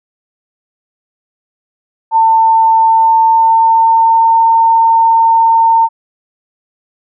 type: tone with pitch glide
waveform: sine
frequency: 897 to 908.5 Hz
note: A5 to A#5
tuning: +33 to -45 cents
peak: -5 dBFS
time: 2.11-5.89 s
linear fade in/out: 50 ms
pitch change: +22 cents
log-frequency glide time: 2.83-4.39 s
effects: none